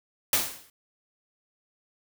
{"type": "noise with exponential decay", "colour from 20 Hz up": "white", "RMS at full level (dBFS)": -20, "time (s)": [0.33, 0.7], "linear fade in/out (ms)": 2, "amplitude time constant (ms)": 79, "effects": []}